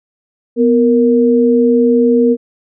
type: tone pair together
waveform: sine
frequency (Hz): 246.9 / 466.1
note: B3 / A#4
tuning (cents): 0 / 0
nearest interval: major seventh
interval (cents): 1100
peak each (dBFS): -10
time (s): 0.56-2.37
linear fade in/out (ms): 50
effects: none